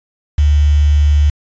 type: tone with quantisation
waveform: sine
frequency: 73.42 Hz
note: D2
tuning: in tune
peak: -7 dBFS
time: 0.38-1.3 s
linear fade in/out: 5 ms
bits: 5
effects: resampled to 16000 Hz